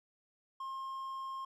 triangle tone, 1067 Hz, C6, 34 cents sharp, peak -37 dBFS, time 0.6-1.45 s, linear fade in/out 5 ms, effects none

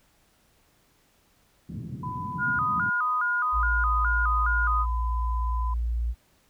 pink band-pass noise, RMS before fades -36 dBFS, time 1.69-2.9 s, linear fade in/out 5 ms, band 100 to 230 Hz, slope 24 dB/octave
sine tone with pitch glide, 1000 to 1008.1 Hz, B5 to B5, +21 to +35 cents, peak -32 dBFS, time 2.03-5.74 s, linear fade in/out 5 ms, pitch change +14 cents, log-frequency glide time 2.45-4.35 s
sine tone with vibrato, 1332 Hz, E6, 18 cents sharp, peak -23 dBFS, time 2.38-4.86 s, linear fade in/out 50 ms, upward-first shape square, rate 2.4 Hz, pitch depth 120 cents each way
sine tone, 58.27 Hz, A#1, in tune, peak -24 dBFS, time 3.52-6.15 s, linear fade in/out 50 ms
effects pink hiss -64 dBFS RMS until 6.49 s

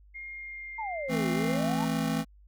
sine tone with pitch glide, 2128 to 2091 Hz, C7 to C7, +29 to -2 cents, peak -38 dBFS, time 0.14-1.57 s, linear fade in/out 20 ms, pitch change -31 cents, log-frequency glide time 0.32-1.18 s
sine exponential two-way sweep, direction down then up, 932.3 to 349.2 to 932.3 Hz, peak -32 dBFS, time 0.78-1.85 s, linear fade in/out 10 ms, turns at 1.31 s
square chord, A minor, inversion second, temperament just, 165 / 220 / 264 Hz, E3 / A3 / C4, +2 / 0 / +16 cents, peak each -32 dBFS, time 1.08-2.25 s, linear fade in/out 50 ms
effects added 50 Hz sine -53 dBFS peak until 2.47 s

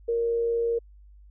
sine tone with amplitude modulation, 466.2 Hz, A#4, in tune, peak -21 dBFS, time 0.08-0.79 s, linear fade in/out 10 ms, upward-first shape sine, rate 105 Hz, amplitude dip 30%, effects added 50 Hz sine -48 dBFS peak until 1.3 s

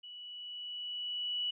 sine tone with level ramp, 2947 Hz, F#7, 8 cents flat, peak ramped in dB -46 to -31 dBFS, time 0.03-1.51 s, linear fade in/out 10 ms, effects none

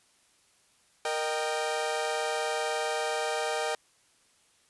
sawtooth chord, Eb major, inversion second, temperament equal with one note detuned, 466.2 / 615.1 / 784 Hz, Bb4 / Eb5 / G5, 0 / -20 / 0 cents, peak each -29 dBFS, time 1.05-3.75 s, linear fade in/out 2 ms, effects white hiss -65 dBFS RMS until 4.69 s + resampled to 24000 Hz

